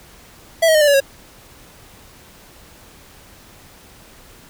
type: tone with pitch steps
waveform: square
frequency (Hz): 659.3 / 635.4 / 612.3 / 590.1 / 568.7 / 548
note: E5 / D#5 / D#5 / D5 / C#5 / C#5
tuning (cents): 0 / +36 / -28 / +8 / +44 / -20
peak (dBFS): -11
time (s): 0.62-1.004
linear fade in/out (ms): 10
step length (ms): 64
effects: pink hiss -45 dBFS RMS until 4.49 s